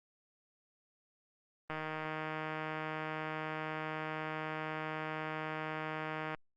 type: click train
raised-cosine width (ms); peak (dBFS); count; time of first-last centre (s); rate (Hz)
0.5; -24; 726; 1.7-6.347; 156
effects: Opus 32 kbps